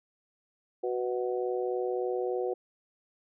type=harmonic tone; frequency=123.47 Hz; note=B2; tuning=in tune; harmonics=3 / 4 / 5 / 6; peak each=-31 / -32 / -43 / -38 dBFS; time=0.83-2.54 s; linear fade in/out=10 ms; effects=none